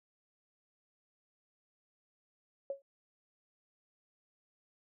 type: tone with exponential decay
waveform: sine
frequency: 552 Hz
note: C#5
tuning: 7 cents flat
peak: -31 dBFS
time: 2.7-2.82 s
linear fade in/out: 2 ms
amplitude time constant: 26 ms
effects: none